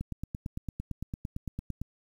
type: click train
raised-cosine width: 5 ms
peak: -22 dBFS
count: 17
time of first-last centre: 0.01-1.816 s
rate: 8.86 Hz
effects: 9-bit